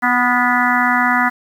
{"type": "harmonic tone with a mistuned harmonic", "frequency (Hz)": 246.9, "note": "B3", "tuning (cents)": 0, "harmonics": [1, 3, 4, 5, 6, 7, 8], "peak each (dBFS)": [-20, -20, -20, -20, -20, -20, -20], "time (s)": [0.02, 1.3], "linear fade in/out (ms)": 20, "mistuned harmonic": 6, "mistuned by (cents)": -35, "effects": ["7-bit"]}